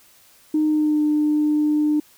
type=tone with pitch glide; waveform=sine; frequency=307.3 to 300.8 Hz; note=D#4 to D4; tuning=-21 to +42 cents; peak=-15 dBFS; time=0.54-2 s; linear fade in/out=5 ms; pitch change=-37 cents; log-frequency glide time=0.66-1.01 s; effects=tanh soft clip ceiling -11 dBFS + white hiss -53 dBFS RMS until 2.17 s